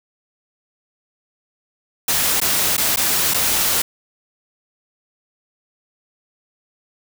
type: noise with dropouts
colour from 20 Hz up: white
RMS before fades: -18 dBFS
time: 2.08-3.82 s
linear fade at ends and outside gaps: 5 ms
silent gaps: 2.402-2.415 / 2.768-2.778 / 2.961-2.971 / 3.338-3.343 s
effects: none